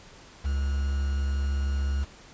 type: tone with quantisation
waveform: triangle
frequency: 69.3 Hz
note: C#2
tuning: in tune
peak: -22 dBFS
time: 0.44-2.05 s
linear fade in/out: 20 ms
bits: 7
effects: pink hiss -50 dBFS RMS until 2.33 s + resampled to 16000 Hz